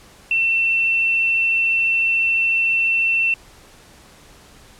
sine tone, 2693 Hz, E7, 36 cents sharp, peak -15 dBFS, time 0.31-3.34 s, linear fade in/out 2 ms, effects pink hiss -47 dBFS RMS until 4.79 s + low-pass 11000 Hz 12 dB/octave

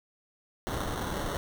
pink noise with sample-and-hold, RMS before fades -33 dBFS, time 0.67-1.37 s, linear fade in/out 0 ms, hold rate 2450 Hz, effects none

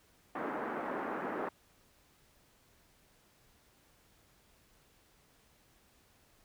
pink band-pass noise, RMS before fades -38 dBFS, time 0.35-1.49 s, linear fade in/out 5 ms, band 240 to 1600 Hz, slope 24 dB/octave, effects pink hiss -67 dBFS RMS until 6.44 s

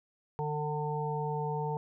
harmonic tone, 149.9 Hz, D3, 36 cents sharp, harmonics 1 / 3 / 5 / 6, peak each -34 / -36 / -41 / -36 dBFS, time 0.39-1.77 s, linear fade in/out 0 ms, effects none

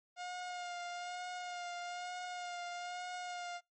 sawtooth tone with vibrato, 712 Hz, F5, 33 cents sharp, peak -37 dBFS, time 0.16-3.61 s, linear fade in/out 50 ms, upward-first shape sine, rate 1.1 Hz, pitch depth 24 cents each way, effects noise-tail reverb RT60 0.2 s tail -26 dB re dry + MP3 32 kbps

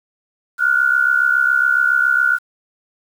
sine tone pair together, 1412.8 / 1480 Hz, F6 / F#6, +20 / 0 cents, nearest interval minor second, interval 80 cents, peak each -15 dBFS, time 0.58-2.39 s, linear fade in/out 50 ms, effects 7-bit

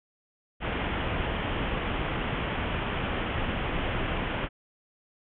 pink low-pass noise, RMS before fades -30 dBFS, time 0.6-4.49 s, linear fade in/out 50 ms, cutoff 3300 Hz, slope 96 dB/octave, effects none

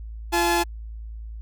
sawtooth tone pair together, 344.5 / 857.6 Hz, F4 / A5, -24 / -45 cents, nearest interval octave + major third, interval 1579 cents, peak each -18 dBFS, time 0.32-0.64 s, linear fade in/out 20 ms, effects added 55 Hz sine -33 dBFS peak until 1.41 s

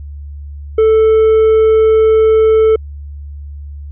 triangle tone, 440 Hz, A4, in tune, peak -4 dBFS, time 0.78-2.76 s, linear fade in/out 5 ms, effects added 72 Hz sine -25 dBFS peak until 3.91 s + resampled to 8000 Hz

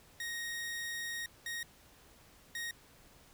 sawtooth tone bursts at uneven times, 1870 Hz, A#6, 5 cents sharp, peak -34 dBFS, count 3, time 0.2-1.26 / 1.46-1.63 / 2.55-2.71 s, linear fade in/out 2 ms, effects pink hiss -61 dBFS RMS until 3.33 s

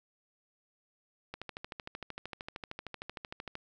click train, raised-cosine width 0.3 ms, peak -24 dBFS, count 30, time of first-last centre 1.34-3.554 s, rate 13.1 Hz, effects none

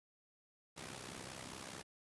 pink noise with amplitude modulation, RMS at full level -45 dBFS, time 0.76-1.83 s, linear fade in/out 20 ms, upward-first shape sine, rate 64.9 Hz, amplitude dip 70%, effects high-pass 100 Hz 12 dB/octave + resampled to 24000 Hz

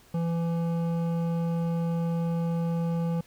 sine tone with hard clipping, 167.8 Hz, E3, 31 cents sharp, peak -27 dBFS, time 0.14-3.21 s, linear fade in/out 5 ms, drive 11 dB, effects pink hiss -57 dBFS RMS until 3.26 s

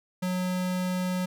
square tone, 182.7 Hz, F#3, 22 cents flat, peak -27 dBFS, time 0.22-1.26 s, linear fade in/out 10 ms, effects none

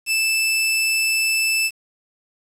sawtooth tone, 2637 Hz, E7, in tune, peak -14 dBFS, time 0.06-1.71 s, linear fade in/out 50 ms, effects resampled to 32000 Hz + 7-bit

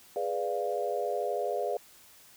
sine chord, G# diminished seventh, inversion none, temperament equal, 415.3 / 493.9 / 587.3 / 698.5 Hz, G#4 / B4 / D5 / F5, 0 / 0 / 0 / 0 cents, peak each -34 dBFS, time 0.16-1.77 s, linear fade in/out 2 ms, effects white hiss -56 dBFS RMS until 2.36 s

